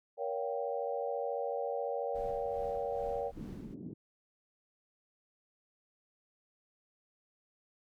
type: chord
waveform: sine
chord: G half-diminished seventh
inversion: first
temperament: just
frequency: 470.4 / 564.5 / 705.6 / 784 Hz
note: Bb4 / Db5 / F5 / G5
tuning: +16 / +31 / +18 / 0 cents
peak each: -37 / -37 / -42 / -40 dBFS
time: 0.17-3.32 s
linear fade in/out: 50 ms
type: noise with tremolo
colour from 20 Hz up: brown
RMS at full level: -48 dBFS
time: 2.14-3.75 s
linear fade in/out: 20 ms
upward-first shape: sine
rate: 2.4 Hz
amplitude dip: 55%
type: band-pass noise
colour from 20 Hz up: pink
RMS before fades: -45 dBFS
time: 3.36-3.94 s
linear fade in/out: 5 ms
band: 140 to 320 Hz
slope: 24 dB/octave
effects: none